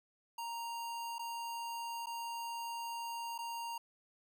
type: tone with dropouts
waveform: square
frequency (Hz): 932.3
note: A#5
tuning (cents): 0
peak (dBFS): -40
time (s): 0.38-3.78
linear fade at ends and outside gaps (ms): 5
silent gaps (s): 1.184-1.192 / 2.06-2.068 / 3.38-3.387
effects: none